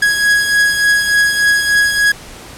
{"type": "beating tone pair", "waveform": "45% pulse", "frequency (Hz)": [1661.2, 1664.6], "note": ["G#6", "G#6"], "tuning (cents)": [0, 4], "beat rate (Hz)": 3.4, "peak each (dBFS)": [-11, -18], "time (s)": [0.02, 2.12], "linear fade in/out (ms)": 5, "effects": ["pink hiss -34 dBFS RMS until 2.57 s", "low-pass 11000 Hz 12 dB/octave"]}